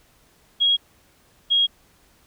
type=tone pair in turn; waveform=sine; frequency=3295 / 3278 Hz; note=G#7 / G#7; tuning=-14 / -23 cents; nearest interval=unison; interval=9 cents; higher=first; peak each=-15 / -15 dBFS; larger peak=neither; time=0.6-0.77 / 1.5-1.67 s; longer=neither; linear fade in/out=20 ms; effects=pink hiss -58 dBFS RMS until 2.26 s